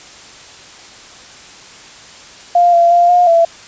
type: tone with pitch steps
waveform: sine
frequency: 700 / 685 / 696 / 711 / 671 Hz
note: F5 / F5 / F5 / F5 / E5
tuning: +4 / -34 / -6 / +31 / +31 cents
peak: -6 dBFS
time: 2.55-3.45 s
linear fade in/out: 5 ms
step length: 180 ms
effects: white hiss -37 dBFS RMS until 3.67 s + resampled to 16000 Hz